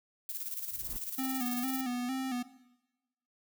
violet noise with tremolo, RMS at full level -37 dBFS, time 0.29-1.81 s, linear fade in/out 2 ms, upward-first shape square, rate 18 Hz, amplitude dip 55%
brown noise with exponential growth, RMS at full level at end -41 dBFS, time 0.53-0.97 s, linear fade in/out 5 ms, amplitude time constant 95 ms
square tone with vibrato, 254.1 Hz, B3, 49 cents sharp, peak -33 dBFS, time 1.18-2.43 s, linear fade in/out 10 ms, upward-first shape square, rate 2.2 Hz, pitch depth 60 cents each way
effects noise-tail reverb RT60 1.0 s tail -17 dB re dry

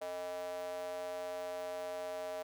square tone with high-pass filter, 89.5 Hz, F2, 43 cents sharp, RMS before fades -41 dBFS, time 0.01-2.43 s, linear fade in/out 10 ms, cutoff 590 Hz, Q 6.3, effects none

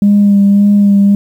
sine tone with vibrato, 202 Hz, G#3, 48 cents flat, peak -3 dBFS, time 0.02-1.15 s, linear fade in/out 2 ms, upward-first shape sine, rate 1.8 Hz, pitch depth 21 cents each way, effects tanh soft clip ceiling -1 dBFS + 7-bit

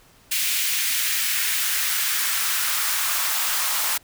white noise with high-pass filter sweep, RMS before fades -23 dBFS, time 0.31-3.98 s, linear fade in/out 10 ms, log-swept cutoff 2400 to 930 Hz, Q 1.6, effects pink hiss -54 dBFS RMS until 4.03 s

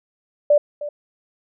sine tone with echo, 587.3 Hz, D5, in tune, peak -10 dBFS, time 0.5-0.58 s, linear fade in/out 5 ms, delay 310 ms, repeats 1, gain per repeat -15 dB, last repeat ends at 0.89 s, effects none

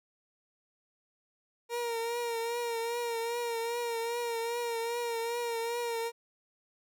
30% pulse tone with vibrato, 468 Hz, A#4, 7 cents sharp, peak -29 dBFS, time 1.69-6.12 s, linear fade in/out 50 ms, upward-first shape triangle, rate 2.5 Hz, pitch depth 50 cents each way, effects none

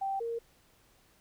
sine tone pair in turn, 780 / 463.8 Hz, G5 / A#4, -9 / -9 cents, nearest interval major sixth, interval 900 cents, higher first, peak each -30 / -32 dBFS, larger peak first, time 0.01-0.2 / 0.2-0.39 s, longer neither, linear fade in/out 10 ms, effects pink hiss -65 dBFS RMS until 1.2 s

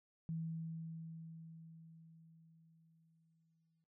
sine tone with exponential decay, 162.9 Hz, E3, 20 cents flat, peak -38 dBFS, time 0.29-3.84 s, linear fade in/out 0 ms, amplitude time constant 770 ms, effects noise-tail reverb RT60 0.2 s tail -17 dB re dry

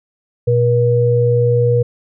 sine tone pair together, 120.2 / 480.3 Hz, B2 / B4, -46 / -48 cents, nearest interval 2 octaves, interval 2398 cents, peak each -13 dBFS, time 0.47-1.83 s, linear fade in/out 10 ms, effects none

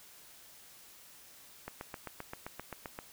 click train, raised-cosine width 0.5 ms, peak -25 dBFS, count 11, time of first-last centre 1.68-2.989 s, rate 7.64 Hz, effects white hiss -56 dBFS RMS until 3.12 s

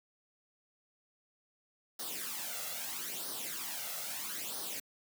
white noise with flanger, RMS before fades -40 dBFS, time 1.99-4.8 s, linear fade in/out 5 ms, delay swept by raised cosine 0.2 to 1.5 ms, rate 0.77 Hz, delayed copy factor +0.7, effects high-pass 200 Hz 12 dB/octave

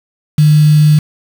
sine tone with quantisation, 151.2 Hz, D#3, 49 cents flat, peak -4 dBFS, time 0.38-0.99 s, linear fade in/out 5 ms, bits 4, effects none

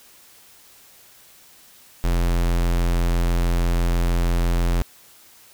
square tone, 43.08 Hz, F1, 23 cents flat, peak -18 dBFS, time 2.04-4.82 s, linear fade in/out 0 ms, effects white hiss -50 dBFS RMS until 5.53 s

